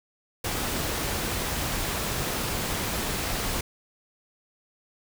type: noise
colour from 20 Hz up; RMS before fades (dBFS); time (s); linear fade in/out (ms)
pink; -29; 0.44-3.61; 5
effects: none